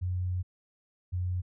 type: tone pair in turn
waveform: sine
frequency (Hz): 90.7 / 90.32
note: F#2 / F#2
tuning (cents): -34 / -41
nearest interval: unison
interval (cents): 7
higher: first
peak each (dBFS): -28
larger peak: neither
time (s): 0.01-0.43 / 1.12-1.42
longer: first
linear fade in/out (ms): 20
effects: none